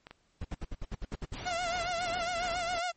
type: clicks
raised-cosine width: 0.3 ms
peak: -29 dBFS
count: 2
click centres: 0.069 / 0.11 s
type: noise bursts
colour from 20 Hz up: brown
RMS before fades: -35 dBFS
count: 10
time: 0.41-1.355 s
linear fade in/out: 5 ms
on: 36 ms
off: 65 ms
type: noise with tremolo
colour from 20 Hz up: pink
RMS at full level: -41 dBFS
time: 1.32-2.8 s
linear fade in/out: 20 ms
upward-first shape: sine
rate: 2.8 Hz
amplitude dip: 55%
type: tone with vibrato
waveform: sawtooth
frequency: 698.5 Hz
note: F5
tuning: in tune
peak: -27 dBFS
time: 1.45-2.92 s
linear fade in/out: 20 ms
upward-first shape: sine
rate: 7.3 Hz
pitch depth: 78 cents each way
effects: pink hiss -71 dBFS RMS until 2.96 s + MP3 32 kbps